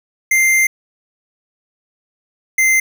square tone pair in turn, 2093 / 2079 Hz, C7 / C7, 0 / -12 cents, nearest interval unison, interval 12 cents, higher first, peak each -11 dBFS, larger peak neither, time 0.31-0.67 / 2.58-2.8 s, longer first, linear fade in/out 5 ms, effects none

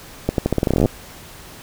accelerating click train, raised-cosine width 2 ms, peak -3 dBFS, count 17, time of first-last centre 0.29-0.858 s, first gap 92 ms, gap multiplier 0.85, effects pink hiss -40 dBFS RMS until 1.62 s

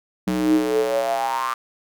square tone with high-pass filter sweep, 61.9 Hz, B1, 5 cents sharp, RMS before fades -21 dBFS, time 0.27-1.54 s, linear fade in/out 5 ms, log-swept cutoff 220 to 1200 Hz, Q 9, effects none

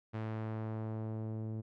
sawtooth tone with low-pass filter sweep, 110 Hz, A2, in tune, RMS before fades -39 dBFS, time 0.13-1.62 s, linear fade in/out 20 ms, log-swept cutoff 2300 to 370 Hz, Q 0.72, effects none

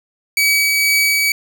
sawtooth tone with tremolo, 2278 Hz, C#7, 47 cents sharp, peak -8 dBFS, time 0.37-1.32 s, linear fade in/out 2 ms, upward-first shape triangle, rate 2.1 Hz, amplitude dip 25%, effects none

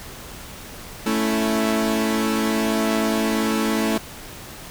sawtooth chord, A major, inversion none, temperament equal, 220 / 277.2 / 329.6 Hz, A3 / C#4 / E4, 0 / 0 / 0 cents, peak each -17 / -23 / -21 dBFS, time 1.06-3.98 s, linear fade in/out 5 ms, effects pink hiss -38 dBFS RMS until 4.7 s

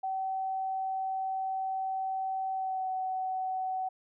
sine tone with pitch glide, 764 to 752.6 Hz, G5 to F#5, -45 to +29 cents, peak -30 dBFS, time 0.03-3.89 s, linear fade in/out 10 ms, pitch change -26 cents, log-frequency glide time 2.53-2.89 s, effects none

